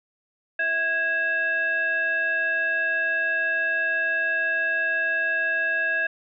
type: tone with frequency modulation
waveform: sine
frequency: 1649 Hz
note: G#6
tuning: 13 cents flat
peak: -21 dBFS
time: 0.59-6.07 s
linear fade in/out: 5 ms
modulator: 998 Hz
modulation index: 0.56
effects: none